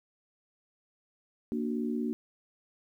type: chord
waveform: sine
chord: Bb augmented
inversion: none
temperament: equal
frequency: 233.1 / 293.7 / 370 Hz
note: Bb3 / D4 / F#4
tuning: 0 / 0 / 0 cents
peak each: -31 / -35 / -37 dBFS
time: 1.52-2.13 s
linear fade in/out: 0 ms
effects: 11-bit